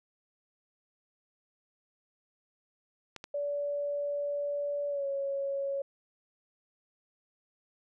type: clicks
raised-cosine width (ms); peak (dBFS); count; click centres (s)
0.2; -24; 2; 3.163 / 3.241
type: tone with pitch glide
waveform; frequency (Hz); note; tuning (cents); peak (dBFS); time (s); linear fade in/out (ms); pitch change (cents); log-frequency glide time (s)
sine; 576 to 553.8; D5 to C#5; -34 to -2; -30; 3.34-5.82; 5; -68; 4.89-5.06
effects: none